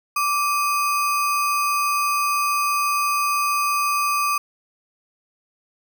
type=tone with sample-and-hold; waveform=sine; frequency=1168 Hz; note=D6; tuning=10 cents flat; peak=-18 dBFS; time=0.16-4.38 s; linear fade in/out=5 ms; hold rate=3675 Hz; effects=none